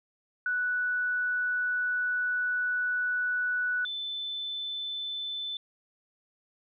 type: tone pair in turn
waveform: sine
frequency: 1480 / 3520 Hz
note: F#6 / A7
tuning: 0 / 0 cents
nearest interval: octave + minor third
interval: 1500 cents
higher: second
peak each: -26 / -32 dBFS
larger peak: first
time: 0.46-3.85 / 3.85-5.57 s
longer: first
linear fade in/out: 2 ms
effects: none